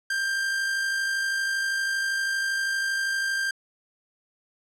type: tone with amplitude modulation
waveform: 45% pulse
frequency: 1585 Hz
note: G6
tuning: 19 cents sharp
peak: -23 dBFS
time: 0.1-3.51 s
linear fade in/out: 5 ms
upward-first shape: sine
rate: 52.6 Hz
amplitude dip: 30%
effects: low-pass 9000 Hz 12 dB/octave